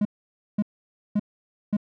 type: tone bursts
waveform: triangle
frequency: 207.7 Hz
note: G#3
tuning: in tune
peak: -17 dBFS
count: 4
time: 0.01-1.768 s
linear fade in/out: 5 ms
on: 42 ms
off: 530 ms
effects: none